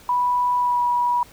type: tone with pitch glide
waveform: sine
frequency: 984 to 971 Hz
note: B5 to B5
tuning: -7 to -30 cents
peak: -17 dBFS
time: 0.09-1.23 s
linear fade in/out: 2 ms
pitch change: -23 cents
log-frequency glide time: 0.58-0.81 s
effects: pink hiss -48 dBFS RMS until 1.32 s